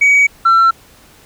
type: tone pair in turn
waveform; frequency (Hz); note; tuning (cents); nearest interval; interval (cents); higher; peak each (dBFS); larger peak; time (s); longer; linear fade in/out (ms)
sine; 2263 / 1348.2; C#7 / E6; +35 / +39; major sixth; 896; first; -4; neither; 0.01-0.27 / 0.45-0.71; neither; 10
effects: tanh soft clip ceiling -5 dBFS + pink hiss -45 dBFS RMS until 1.25 s